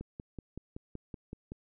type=click train; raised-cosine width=3 ms; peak=-28 dBFS; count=9; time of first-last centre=0.01-1.519 s; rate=5.3 Hz; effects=none